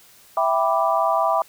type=chord; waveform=sine; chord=E minor seventh; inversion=none; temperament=equal; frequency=659.3 / 784 / 987.8 / 1174.7 Hz; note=E5 / G5 / B5 / D6; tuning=0 / 0 / 0 / 0 cents; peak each=-21 / -23 / -23 / -23 dBFS; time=0.37-1.42 s; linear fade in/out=2 ms; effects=white hiss -51 dBFS RMS until 1.48 s